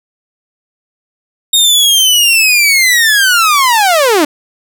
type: linear sweep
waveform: sawtooth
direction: down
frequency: 3729 to 280 Hz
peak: -3 dBFS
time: 1.53-4.25 s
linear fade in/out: 5 ms
effects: none